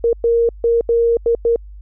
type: tone bursts at uneven times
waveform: sine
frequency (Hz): 466.2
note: A#4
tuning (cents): 0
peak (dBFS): -11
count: 6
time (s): 0.04-0.13 / 0.24-0.49 / 0.64-0.81 / 0.89-1.17 / 1.26-1.35 / 1.45-1.56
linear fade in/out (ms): 2
effects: added 50 Hz sine -33 dBFS peak until 1.81 s